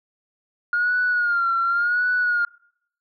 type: tone with vibrato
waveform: sine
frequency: 1420 Hz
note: F6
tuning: 28 cents sharp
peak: -17 dBFS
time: 0.73-2.45 s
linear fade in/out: 2 ms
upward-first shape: sine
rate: 0.9 Hz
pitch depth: 74 cents each way
effects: noise-tail reverb RT60 0.7 s tail -26 dB re dry + tanh soft clip ceiling -13 dBFS